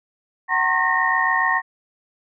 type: tone cluster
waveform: sine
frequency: 753 / 917 / 1077 / 1838 / 1905 Hz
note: F#5 / A#5 / C6 / A#6 / A#6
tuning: +30 / -29 / +50 / -25 / +37 cents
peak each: -26 / -25 / -22 / -20 / -25 dBFS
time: 0.48-1.62 s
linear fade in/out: 50 ms
effects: none